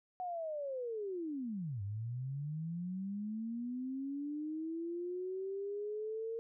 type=linear two-way sweep; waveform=sine; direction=down then up; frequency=740 to 96.8 to 459.1 Hz; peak=-37 dBFS; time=0.2-6.39 s; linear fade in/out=0 ms; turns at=1.82 s; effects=none